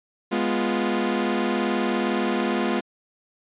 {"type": "chord", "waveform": "sawtooth", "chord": "F diminished", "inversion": "first", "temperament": "equal", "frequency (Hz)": [207.7, 246.9, 349.2], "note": ["Ab3", "Cb4", "F4"], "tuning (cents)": [0, 0, 0], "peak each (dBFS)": -22, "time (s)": [0.31, 2.81], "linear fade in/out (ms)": 20, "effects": ["resampled to 8000 Hz"]}